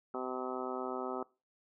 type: harmonic tone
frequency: 128.1 Hz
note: C3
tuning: 36 cents flat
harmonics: 2 / 3 / 4 / 5 / 6 / 7 / 8 / 9 / 10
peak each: -43 / -40 / -45 / -45 / -44 / -47 / -49 / -49 / -44 dBFS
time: 0.14-1.23 s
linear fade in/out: 2 ms
effects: noise-tail reverb RT60 0.3 s tail -22 dB re dry